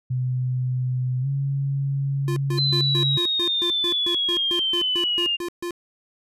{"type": "tone with pitch glide", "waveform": "sine", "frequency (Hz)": [126.9, 138.39], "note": ["B2", "C#3"], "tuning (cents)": [47, -3], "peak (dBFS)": -21, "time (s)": [0.1, 3.18], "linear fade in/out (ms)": 10, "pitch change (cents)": 150, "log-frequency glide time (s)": [1.21, 1.27]}
{"type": "tone bursts", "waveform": "square", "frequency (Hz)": 348.5, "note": "F4", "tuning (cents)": -4, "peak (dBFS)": -27, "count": 16, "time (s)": [2.28, 5.708], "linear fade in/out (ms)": 0, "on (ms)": 83, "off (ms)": 140}
{"type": "linear sweep", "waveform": "sine", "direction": "down", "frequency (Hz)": [4081, 2794], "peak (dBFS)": -20, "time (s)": [2.57, 5.37], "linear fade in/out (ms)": 20}
{"effects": ["resampled to 32000 Hz"]}